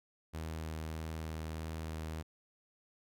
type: tone with vibrato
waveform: sawtooth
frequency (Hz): 79.5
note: D#2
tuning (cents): +38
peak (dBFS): -35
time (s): 0.33-2.23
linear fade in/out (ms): 20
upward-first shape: sine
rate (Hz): 1.6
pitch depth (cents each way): 10
effects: none